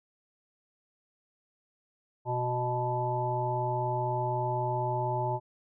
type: harmonic tone with a mistuned harmonic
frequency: 123.47 Hz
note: B2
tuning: in tune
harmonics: 1 / 3 / 5 / 7 / 8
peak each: -32 / -36 / -35 / -31 / -42 dBFS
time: 2.25-5.4 s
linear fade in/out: 50 ms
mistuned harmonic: 7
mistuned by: +15 cents
effects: none